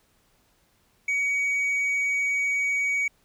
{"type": "tone with tanh clipping", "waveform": "sine", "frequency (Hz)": 2256, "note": "C#7", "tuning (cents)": 30, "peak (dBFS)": -23, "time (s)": [1.08, 3.08], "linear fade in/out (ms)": 5, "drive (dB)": 3, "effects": ["pink hiss -65 dBFS RMS until 3.24 s"]}